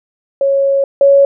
sine tone pair in turn, 551 / 556.8 Hz, C#5 / C#5, -11 / +8 cents, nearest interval unison, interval 19 cents, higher second, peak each -9 / -4 dBFS, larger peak second, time 0.41-0.84 / 1.01-1.25 s, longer first, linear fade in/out 2 ms, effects none

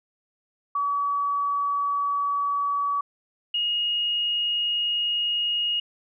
sine tone pair in turn, 1139 / 2870 Hz, C#6 / F7, +47 / +47 cents, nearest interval octave + major third, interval 1600 cents, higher second, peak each -22 dBFS, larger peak neither, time 0.75-3.01 / 3.54-5.8 s, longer neither, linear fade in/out 5 ms, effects none

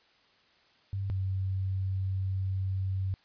sine tone pair in turn, 98 / 95.32 Hz, G2 / G2, 0 / -48 cents, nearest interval unison, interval 48 cents, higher first, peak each -30 / -28 dBFS, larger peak second, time 0.93-1.1 / 1.1-3.14 s, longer second, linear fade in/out 0 ms, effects white hiss -64 dBFS RMS until 3.24 s + resampled to 11025 Hz

